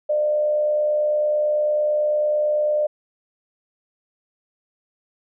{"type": "tone with frequency modulation", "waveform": "sine", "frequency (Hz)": 600, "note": "D5", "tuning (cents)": 37, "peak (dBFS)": -17, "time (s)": [0.09, 2.87], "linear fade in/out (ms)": 10, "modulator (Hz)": 69, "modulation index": 0.25, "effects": []}